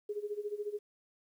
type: tone with tremolo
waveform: sine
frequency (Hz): 415.3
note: G#4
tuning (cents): 0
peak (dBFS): -32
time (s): 0.09-0.79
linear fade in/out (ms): 5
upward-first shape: sine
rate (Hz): 14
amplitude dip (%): 85
effects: 11-bit